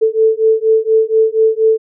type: beating tone pair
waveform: sine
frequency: 440 / 444.2 Hz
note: A4 / A4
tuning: 0 / +16 cents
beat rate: 4.2 Hz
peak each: -12 dBFS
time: 0.01-1.78 s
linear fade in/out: 20 ms
effects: none